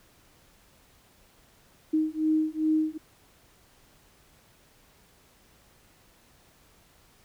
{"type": "beating tone pair", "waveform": "sine", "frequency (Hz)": [311.1, 313.6], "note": ["D#4", "D#4"], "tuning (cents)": [0, 14], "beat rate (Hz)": 2.5, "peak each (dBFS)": -26, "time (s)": [1.93, 2.98], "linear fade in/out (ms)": 10, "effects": ["pink hiss -60 dBFS RMS until 7.24 s"]}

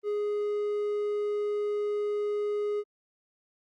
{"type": "tone", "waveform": "triangle", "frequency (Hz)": 415.3, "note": "G#4", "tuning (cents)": 0, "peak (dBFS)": -25, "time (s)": [0.03, 2.84], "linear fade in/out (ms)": 50, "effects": ["Opus 32 kbps"]}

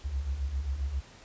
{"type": "beating tone pair", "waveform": "sine", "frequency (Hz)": [62.8, 70.3], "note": ["B1", "C#2"], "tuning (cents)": [30, 25], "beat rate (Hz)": 7.5, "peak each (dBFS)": [-36, -30], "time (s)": [0.04, 1.01], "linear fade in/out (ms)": 20, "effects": ["pink hiss -53 dBFS RMS until 1.24 s", "resampled to 16000 Hz"]}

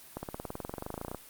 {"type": "accelerating click train", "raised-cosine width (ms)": 1, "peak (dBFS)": -22, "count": 23, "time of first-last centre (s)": [0.17, 1.147], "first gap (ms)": 60, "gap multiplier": 0.97, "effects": ["white hiss -52 dBFS RMS until 1.29 s", "Opus 32 kbps"]}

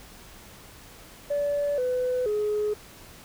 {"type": "tone with pitch steps", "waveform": "sine", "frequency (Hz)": [577, 502, 420.6], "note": ["D5", "B4", "G#4"], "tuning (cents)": [-31, 28, 22], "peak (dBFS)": -22, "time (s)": [1.3, 2.74], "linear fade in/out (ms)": 10, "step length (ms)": 480, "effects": ["tanh soft clip ceiling -20 dBFS", "pink hiss -48 dBFS RMS until 3.24 s"]}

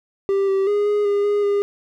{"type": "tone with pitch steps", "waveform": "triangle", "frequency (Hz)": [393.4, 388, 411.6, 414.7, 405.9, 411.4, 405.2], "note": ["G4", "G4", "G#4", "G#4", "G#4", "G#4", "G#4"], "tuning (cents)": [6, -18, -16, -3, -40, -16, -43], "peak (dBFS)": -14, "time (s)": [0.29, 1.62], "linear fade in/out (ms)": 0, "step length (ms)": 190, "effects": []}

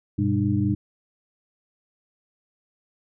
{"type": "tone cluster", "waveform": "sine", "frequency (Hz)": [97.9, 122.5, 201.6, 301.9], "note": ["G2", "B2", "G3", "D4"], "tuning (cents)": [-2, -14, 49, 48], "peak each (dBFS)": -25, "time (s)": [0.18, 0.75], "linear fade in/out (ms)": 10, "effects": []}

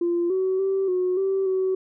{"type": "tone with pitch steps", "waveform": "sine", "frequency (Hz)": [345.2, 376.5, 386.6, 365.1, 386.2, 376.8], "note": ["F4", "F#4", "G4", "F#4", "G4", "F#4"], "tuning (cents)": [-20, 30, -24, -23, -26, 32], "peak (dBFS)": -19, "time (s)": [0.01, 1.75], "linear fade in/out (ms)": 5, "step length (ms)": 290, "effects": ["tanh soft clip ceiling -16 dBFS"]}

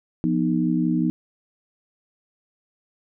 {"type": "tone cluster", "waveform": "sine", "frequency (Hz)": [173.4, 245, 310.3], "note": ["F3", "B3", "D#4"], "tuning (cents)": [-12, -14, -5], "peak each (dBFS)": -23, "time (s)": [0.24, 1.1], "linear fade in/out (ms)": 0, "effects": []}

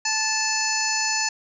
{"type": "harmonic tone with a mistuned harmonic", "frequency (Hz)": 875, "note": "A5", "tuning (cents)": -10, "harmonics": [1, 2, 3, 5, 6, 7, 8], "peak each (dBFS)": [-29, -29, -29, -29, -29, -29, -29], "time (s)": [0.05, 1.29], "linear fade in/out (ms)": 5, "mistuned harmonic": 6, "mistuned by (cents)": -28, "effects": []}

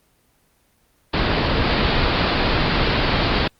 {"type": "low-pass noise", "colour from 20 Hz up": "pink", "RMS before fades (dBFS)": -19, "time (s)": [1.13, 3.48], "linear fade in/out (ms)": 10, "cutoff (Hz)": 4800, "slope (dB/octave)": 96, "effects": ["pink hiss -61 dBFS RMS until 3.59 s", "Opus 24 kbps"]}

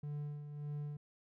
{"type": "tone with tremolo", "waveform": "triangle", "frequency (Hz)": 147, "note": "D3", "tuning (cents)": 2, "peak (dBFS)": -36, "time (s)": [0.03, 0.97], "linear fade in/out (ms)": 5, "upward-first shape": "sine", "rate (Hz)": 1.7, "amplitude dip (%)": 55, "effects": []}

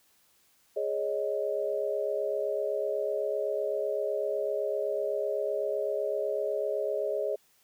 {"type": "chord", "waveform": "sine", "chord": "Ab suspended fourth", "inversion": "none", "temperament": "equal", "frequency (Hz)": [415.3, 554.4, 622.3], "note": ["Ab4", "Db5", "Eb5"], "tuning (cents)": [0, 0, 0], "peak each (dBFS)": -32, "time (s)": [0.76, 7.36], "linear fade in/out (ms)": 10, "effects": ["white hiss -66 dBFS RMS until 7.63 s"]}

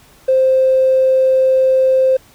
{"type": "tone", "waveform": "triangle", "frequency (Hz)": 523.3, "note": "C5", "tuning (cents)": 0, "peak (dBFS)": -5, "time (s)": [0.28, 2.17], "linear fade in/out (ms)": 10, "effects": ["tanh soft clip ceiling -7 dBFS", "pink hiss -47 dBFS RMS until 2.34 s"]}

